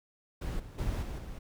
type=noise with level steps; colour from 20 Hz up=brown; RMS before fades=-35 / -46 / -33 / -38 / -42 dBFS; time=0.41-1.39 s; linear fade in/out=10 ms; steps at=0.59 / 0.78 / 1.02 / 1.18 s; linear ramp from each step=10 ms; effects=none